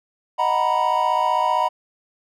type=chord; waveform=triangle; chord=B major seventh; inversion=first; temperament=equal; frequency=622.3 / 740 / 932.3 / 987.8 Hz; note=D#5 / F#5 / A#5 / B5; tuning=0 / 0 / 0 / 0 cents; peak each=-24 / -22 / -20 / -19 dBFS; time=0.38-1.69 s; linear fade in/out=20 ms; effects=none